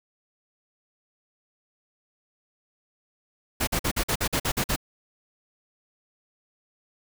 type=noise bursts; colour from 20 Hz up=pink; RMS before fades=-25 dBFS; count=10; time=3.6-4.762 s; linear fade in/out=10 ms; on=73 ms; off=48 ms; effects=none

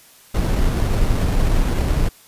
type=noise with sample-and-hold; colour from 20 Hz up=brown; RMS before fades=-17 dBFS; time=0.34-2.09 s; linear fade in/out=10 ms; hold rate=4900 Hz; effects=white hiss -48 dBFS RMS until 2.27 s + resampled to 32000 Hz

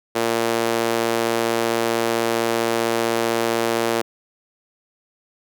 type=tone with high-pass filter; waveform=sawtooth; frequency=115.6 Hz; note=A#2; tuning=14 cents flat; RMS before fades=-21 dBFS; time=0.15-4.02 s; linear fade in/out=10 ms; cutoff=400 Hz; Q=1.4; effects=none

